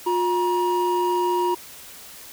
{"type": "tone pair together", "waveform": "triangle", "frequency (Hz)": [356.6, 952], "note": ["F4", "A#5"], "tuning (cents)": [36, 36], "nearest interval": "octave + perfect fourth", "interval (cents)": 1700, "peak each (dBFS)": -20, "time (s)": [0.06, 1.55], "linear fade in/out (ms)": 10, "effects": ["white hiss -42 dBFS RMS until 2.32 s"]}